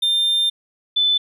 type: tone pair in turn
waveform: triangle / sine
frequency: 3600 / 3510 Hz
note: A7 / A7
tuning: +39 / -5 cents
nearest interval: unison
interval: 44 cents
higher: first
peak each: -14 dBFS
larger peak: neither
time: 0.02-0.5 / 0.96-1.18 s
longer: first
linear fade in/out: 10 ms
effects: none